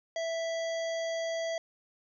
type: harmonic tone with a mistuned harmonic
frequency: 659.3 Hz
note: E5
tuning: in tune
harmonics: 1 / 3 / 5 / 7 / 9 / 10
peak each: -31 / -41 / -45 / -48 / -50 / -51 dBFS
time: 0.16-1.58 s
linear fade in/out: 2 ms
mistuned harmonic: 7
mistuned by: +24 cents
effects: 12-bit